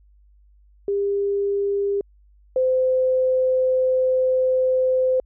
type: tone pair in turn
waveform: sine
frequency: 401.1 / 514.9 Hz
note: G4 / C5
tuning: +40 / -28 cents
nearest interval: major third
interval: 432 cents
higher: second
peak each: -19 / -16 dBFS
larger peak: second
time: 0.88-2.01 / 2.56-5.2 s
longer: second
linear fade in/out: 2 ms
effects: added 50 Hz sine -51 dBFS peak until 5.25 s